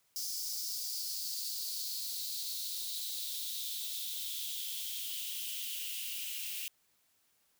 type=noise with high-pass filter sweep; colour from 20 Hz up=blue; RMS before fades=-39 dBFS; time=0.16-6.68 s; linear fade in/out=0 ms; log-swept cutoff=5200 to 2700 Hz; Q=5.1; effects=white hiss -73 dBFS RMS until 7.59 s